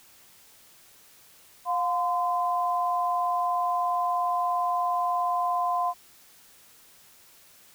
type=tone pair together; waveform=sine; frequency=709.9 / 1027 Hz; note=F5 / C6; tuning=+28 / -33 cents; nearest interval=tritone; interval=639 cents; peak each=-26 dBFS; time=1.65-5.94 s; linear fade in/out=50 ms; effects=white hiss -55 dBFS RMS until 7.74 s